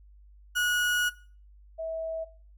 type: tone pair in turn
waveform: 35% pulse / sine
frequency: 1456 / 648.6 Hz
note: F#6 / E5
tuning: -28 / -28 cents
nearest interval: octave + major second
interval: 1400 cents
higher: first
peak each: -23 / -31 dBFS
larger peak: first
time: 0.55-1.1 / 1.78-2.25 s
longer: first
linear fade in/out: 20 ms
effects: noise-tail reverb RT60 0.4 s tail -18 dB re dry + added 50 Hz sine -51 dBFS peak until 2.57 s